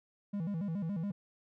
triangle tone with vibrato, 181.8 Hz, F#3, 30 cents flat, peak -31 dBFS, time 0.33-1.12 s, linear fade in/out 10 ms, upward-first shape square, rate 7.1 Hz, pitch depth 190 cents each way, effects none

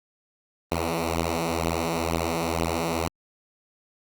5% pulse beating tone pair, 82 / 84.1 Hz, E2 / E2, -9 / +35 cents, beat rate 2.1 Hz, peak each -16 dBFS, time 0.72-3.08 s, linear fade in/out 0 ms, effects Opus 32 kbps

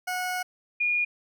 20% pulse / sine tone pair in turn, 731 / 2434 Hz, F#5 / D#7, -21 / -39 cents, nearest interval octave + major sixth, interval 2082 cents, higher second, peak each -23 / -22 dBFS, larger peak second, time 0.07-0.43 / 0.8-1.05 s, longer first, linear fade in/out 10 ms, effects none

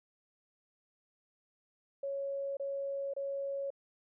sine tone bursts, 554 Hz, C#5, 1 cent flat, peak -34 dBFS, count 3, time 2.03-3.704 s, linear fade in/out 5 ms, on 540 ms, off 27 ms, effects none

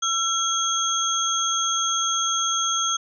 sine tone cluster, 1346 / 3320 / 6350 Hz, E6 / G#7 / G8, +36 / -1 / +21 cents, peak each -25 dBFS, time 0.02-2.97 s, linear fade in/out 10 ms, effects none

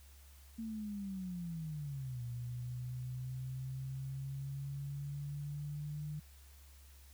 sine linear two-way sweep, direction down then up, 227.9 to 120 to 150.9 Hz, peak -39 dBFS, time 0.58-6.2 s, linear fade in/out 10 ms, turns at 2.23 s, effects added 69 Hz sine -56 dBFS peak until 7.13 s + white hiss -64 dBFS RMS until 7.13 s

